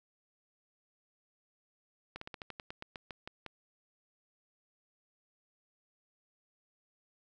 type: slowing click train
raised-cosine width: 0.3 ms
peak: -26 dBFS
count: 13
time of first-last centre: 2.16-3.463 s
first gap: 54 ms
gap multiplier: 1.12
effects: none